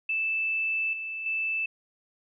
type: tone with level steps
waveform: sine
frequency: 2637 Hz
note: E7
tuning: in tune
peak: -25 / -32 / -26 dBFS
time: 0.09-1.66 s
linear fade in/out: 5 ms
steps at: 0.93 / 1.26 s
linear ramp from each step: 2 ms
effects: none